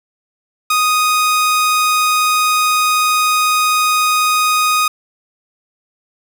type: tone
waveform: sawtooth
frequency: 1244.5 Hz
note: D#6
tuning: in tune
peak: -8 dBFS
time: 0.7-4.88 s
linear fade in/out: 5 ms
effects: none